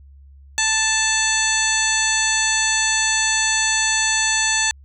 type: harmonic tone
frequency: 880 Hz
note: A5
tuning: in tune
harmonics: 1 / 2 / 3 / 4 / 5 / 7 / 8 / 9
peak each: -27 / -22 / -25 / -26 / -26 / -23 / -27 / -25 dBFS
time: 0.58-4.71 s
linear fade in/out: 0 ms
effects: added 69 Hz sine -42 dBFS peak until 4.84 s